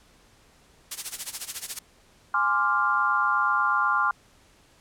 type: noise with tremolo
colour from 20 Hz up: blue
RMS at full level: -27 dBFS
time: 0.91-1.79 s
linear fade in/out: 5 ms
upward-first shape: sine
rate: 14 Hz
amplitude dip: 85%
type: chord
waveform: sine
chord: D half-diminished seventh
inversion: second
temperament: equal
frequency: 830.6 / 1046.5 / 1174.7 / 1396.9 Hz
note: Ab5 / C6 / D6 / F6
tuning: 0 / 0 / 0 / 0 cents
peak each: -30 / -26 / -26 / -24 dBFS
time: 2.34-4.11 s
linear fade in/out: 2 ms
effects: pink hiss -58 dBFS RMS until 4.8 s + low-pass 10000 Hz 12 dB/octave